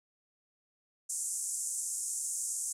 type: band-pass noise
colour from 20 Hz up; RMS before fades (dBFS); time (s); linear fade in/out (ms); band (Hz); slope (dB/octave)
pink; -36; 1.09-2.73; 10; 6700 to 10000; 48
effects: none

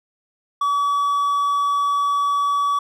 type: tone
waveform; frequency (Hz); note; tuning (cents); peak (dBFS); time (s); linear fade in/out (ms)
triangle; 1141; C#6; +50; -15; 0.61-2.79; 5
effects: none

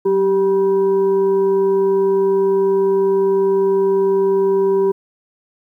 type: tone with frequency modulation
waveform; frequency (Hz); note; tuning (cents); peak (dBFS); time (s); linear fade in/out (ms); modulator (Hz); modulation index
sine; 389.8; G4; -10; -12; 0.05-4.92; 10; 579; 0.39
effects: 9-bit

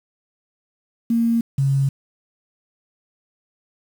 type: tone pair in turn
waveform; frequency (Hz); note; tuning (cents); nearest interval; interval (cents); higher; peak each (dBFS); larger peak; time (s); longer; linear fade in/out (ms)
sine; 231.3 / 136.98; A#3 / C#3; -13 / -20; major sixth; 907; first; -15; neither; 1.1-1.41 / 1.58-1.89; neither; 5
effects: 7-bit

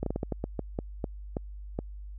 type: slowing click train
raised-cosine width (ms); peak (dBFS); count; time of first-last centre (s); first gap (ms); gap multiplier
2; -17; 12; 0.03-1.789; 33; 1.29
effects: added 50 Hz sine -39 dBFS peak until 2.18 s

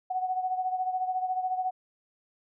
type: beating tone pair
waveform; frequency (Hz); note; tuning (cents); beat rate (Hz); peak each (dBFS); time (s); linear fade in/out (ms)
sine; 740 / 754; F#5 / F#5; 0 / +32; 14; -28 / -34; 0.1-1.71; 10
effects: none

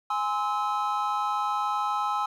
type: chord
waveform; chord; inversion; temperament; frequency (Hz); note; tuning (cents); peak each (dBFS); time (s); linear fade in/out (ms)
triangle; Ab augmented; none; just; 830.6 / 1038.3 / 1297.8; Ab5 / C6 / E6; 0 / -14 / -27; -27 / -29 / -27; 0.1-2.26; 5
effects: none

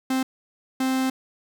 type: tone bursts at uneven times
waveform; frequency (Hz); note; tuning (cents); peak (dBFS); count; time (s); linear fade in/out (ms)
45% pulse; 261.6; C4; 0; -21; 2; 0.1-0.23 / 0.8-1.1; 5
effects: none

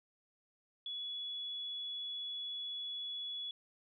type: tone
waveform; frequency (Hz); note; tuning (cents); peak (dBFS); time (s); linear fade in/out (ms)
sine; 3394; G#7; +37; -39; 0.86-3.51; 2
effects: none

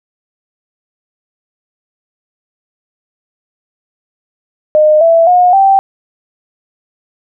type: tone with pitch steps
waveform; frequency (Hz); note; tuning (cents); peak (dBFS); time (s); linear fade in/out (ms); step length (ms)
sine; 612 / 663.5 / 719.4 / 780; D#5 / E5 / F#5 / G5; -29 / +11 / -49 / -9; -4; 4.75-5.79; 0; 260
effects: none

